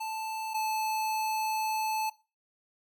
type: tone pair in turn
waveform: square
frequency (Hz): 880 / 870.9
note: A5 / A5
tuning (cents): 0 / -18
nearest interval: unison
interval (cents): 18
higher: first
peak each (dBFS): -34 / -29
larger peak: second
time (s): 0-0.54 / 0.54-2.1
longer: second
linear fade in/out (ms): 10
effects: noise-tail reverb RT60 0.3 s tail -18 dB re dry